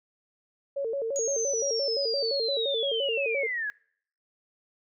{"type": "tone with vibrato", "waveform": "sine", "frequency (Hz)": 502, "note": "B4", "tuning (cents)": 28, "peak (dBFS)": -27, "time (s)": [0.76, 3.47], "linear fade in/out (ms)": 10, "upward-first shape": "square", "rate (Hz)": 5.8, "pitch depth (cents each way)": 180}
{"type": "linear sweep", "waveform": "sine", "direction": "down", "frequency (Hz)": [6730, 1628], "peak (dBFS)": -28, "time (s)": [1.16, 3.7], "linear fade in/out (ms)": 0}
{"effects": ["noise-tail reverb RT60 0.6 s tail -25 dB re dry"]}